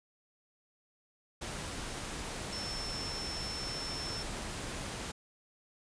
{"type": "tone in noise", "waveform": "sine", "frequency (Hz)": 5360, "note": "E8", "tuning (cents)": 28, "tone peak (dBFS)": -39, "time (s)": [2.52, 4.23], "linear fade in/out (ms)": 10, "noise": "pink", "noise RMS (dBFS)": -40, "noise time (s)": [1.41, 5.12], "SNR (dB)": -2, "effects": ["resampled to 22050 Hz"]}